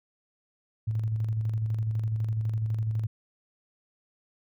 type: tone with tremolo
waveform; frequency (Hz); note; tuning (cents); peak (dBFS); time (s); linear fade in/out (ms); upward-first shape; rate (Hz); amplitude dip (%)
sine; 110; A2; 0; -24; 0.87-3.07; 10; square; 12; 35
effects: none